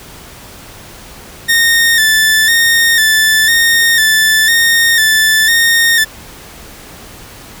sawtooth tone with vibrato, 1800 Hz, A6, 39 cents sharp, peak -4 dBFS, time 1.48-6.05 s, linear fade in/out 20 ms, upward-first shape square, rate 1 Hz, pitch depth 43 cents each way, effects pink hiss -34 dBFS RMS until 7.6 s

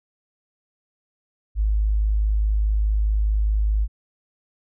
sine tone, 52.4 Hz, G#1, 16 cents sharp, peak -17 dBFS, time 1.55-3.88 s, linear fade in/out 50 ms, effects none

